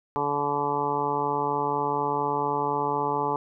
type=harmonic tone; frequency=144.2 Hz; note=D3; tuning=31 cents flat; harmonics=1 / 2 / 3 / 4 / 5 / 6 / 7 / 8; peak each=-37 / -35 / -30 / -38 / -37 / -27 / -31 / -33 dBFS; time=0.16-3.36 s; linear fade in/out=0 ms; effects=none